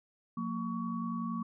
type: tone cluster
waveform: sine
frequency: 179.8 / 230.4 / 1124 Hz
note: F#3 / A#3 / C#6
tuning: -49 / -20 / +24 cents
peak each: -38 / -35 / -40 dBFS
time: 0.37-1.43 s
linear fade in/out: 5 ms
effects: none